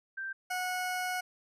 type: tone pair in turn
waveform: sine / 20% pulse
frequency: 1568 / 732.3 Hz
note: G6 / F#5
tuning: 0 / -18 cents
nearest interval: octave + minor second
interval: 1318 cents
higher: first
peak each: -35 / -27 dBFS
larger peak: second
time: 0.17-0.33 / 0.5-1.21 s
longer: second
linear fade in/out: 10 ms
effects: resampled to 32000 Hz